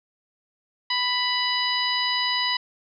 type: harmonic tone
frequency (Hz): 990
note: B5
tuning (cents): +4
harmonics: 1 / 2 / 3 / 4 / 5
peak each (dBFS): -28 / -28 / -28 / -28 / -28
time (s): 0.9-2.57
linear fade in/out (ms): 5
effects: none